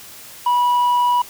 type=tone with tanh clipping; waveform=sine; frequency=976 Hz; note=B5; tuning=21 cents flat; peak=-14 dBFS; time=0.46-1.22 s; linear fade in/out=5 ms; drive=3 dB; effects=white hiss -39 dBFS RMS until 1.29 s